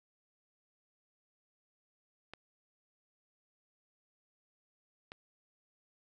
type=clicks; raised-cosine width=0.3 ms; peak=-29 dBFS; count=2; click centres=2.336 / 5.119 s; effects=none